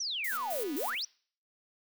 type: exponential two-way sweep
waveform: sine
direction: down then up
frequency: 6110 to 262.8 to 6110 Hz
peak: -32 dBFS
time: 0-1.05 s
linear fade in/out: 5 ms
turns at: 0.75 s
type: noise with tremolo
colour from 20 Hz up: violet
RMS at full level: -38 dBFS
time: 0.24-1.03 s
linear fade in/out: 5 ms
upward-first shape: square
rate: 3.8 Hz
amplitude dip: 75%
type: click train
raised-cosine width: 0.2 ms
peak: -32 dBFS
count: 155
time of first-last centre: 0.32-0.946 s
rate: 246 Hz
effects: noise-tail reverb RT60 0.5 s tail -26 dB re dry